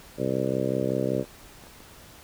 harmonic tone, 65.3 Hz, C2, 3 cents flat, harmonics 2 / 3 / 4 / 5 / 6 / 7 / 8 / 9, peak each -32 / -32 / -32 / -32 / -32 / -32 / -32 / -32 dBFS, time 0.17-1.25 s, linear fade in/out 50 ms
clicks, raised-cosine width 1 ms, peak -34 dBFS, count 7, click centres 0.9 / 1.028 / 1.196 / 1.251 / 1.638 / 1.669 / 1.805 s
effects pink hiss -49 dBFS RMS until 2.23 s

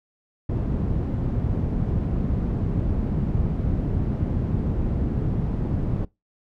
white low-pass noise, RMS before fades -24 dBFS, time 0.49-6.05 s, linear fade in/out 5 ms, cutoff 160 Hz, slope 12 dB/octave, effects noise-tail reverb RT60 0.2 s tail -22 dB re dry

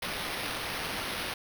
white noise with sample-and-hold, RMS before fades -35 dBFS, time 0.02-1.34 s, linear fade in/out 5 ms, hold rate 7350 Hz, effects none

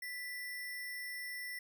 sine tone with sample-and-hold, 1975.5 Hz, B6, in tune, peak -40 dBFS, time 0.02-1.59 s, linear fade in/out 5 ms, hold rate 7350 Hz, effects none

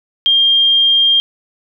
sine tone, 3206 Hz, G7, 38 cents sharp, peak -8 dBFS, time 0.26-1.2 s, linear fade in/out 0 ms, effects none

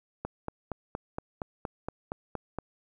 click train, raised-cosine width 1 ms, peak -19 dBFS, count 11, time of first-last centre 0.25-2.586 s, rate 4.28 Hz, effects 10-bit

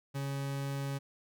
40% pulse tone, 138.59 Hz, C#3, in tune, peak -33 dBFS, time 0.14-0.99 s, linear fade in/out 20 ms, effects none

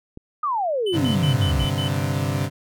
click, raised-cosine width 3 ms, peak -24 dBFS, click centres 0.174 s
sine exponential sweep, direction down, 1262 to 56.1 Hz, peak -20 dBFS, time 0.43-1.65 s, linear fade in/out 5 ms
triangle tone bursts, 3019 Hz, F#7, 34 cents sharp, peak -26 dBFS, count 6, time 0.86-1.885 s, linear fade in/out 10 ms, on 110 ms, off 73 ms
35% pulse chord, G suspended fourth, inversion none, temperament equal, 98 / 130.81 / 146.83 Hz, G2 / C3 / D3, 0 / 0 / 0 cents, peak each -24 dBFS, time 0.92-2.5 s, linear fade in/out 50 ms
effects none

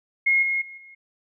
sine tone with level steps, 2154 Hz, C7, 50 cents sharp, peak -16 / -21 / -38 / -44 dBFS, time 0.26-0.95 s, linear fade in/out 10 ms, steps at 0.42 / 0.61 / 0.77 s, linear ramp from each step 10 ms, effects none

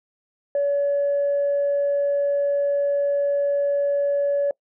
sine tone, 568 Hz, C#5, 42 cents sharp, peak -17 dBFS, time 0.55-4.51 s, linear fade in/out 2 ms, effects noise-tail reverb RT60 0.1 s tail -24 dB re dry + tanh soft clip ceiling -15 dBFS

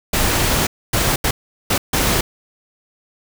pink noise bursts at uneven times, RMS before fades -17 dBFS, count 5, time 0.13-0.67 / 0.93-1.16 / 1.24-1.31 / 1.7-1.78 / 1.93-2.21 s, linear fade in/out 5 ms, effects none

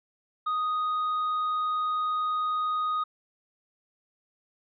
sine tone with tanh clipping, 1244.5 Hz, D#6, in tune, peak -26 dBFS, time 0.46-3.04 s, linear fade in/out 10 ms, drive 3 dB, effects resampled to 11025 Hz

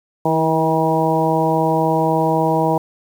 harmonic tone with a mistuned harmonic, 160 Hz, D#3, 49 cents sharp, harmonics 1 / 2 / 3 / 4 / 5 / 6, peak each -21 / -21 / -21 / -21 / -21 / -21 dBFS, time 0.25-2.78 s, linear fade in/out 5 ms, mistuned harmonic 2, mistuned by +20 cents, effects 7-bit

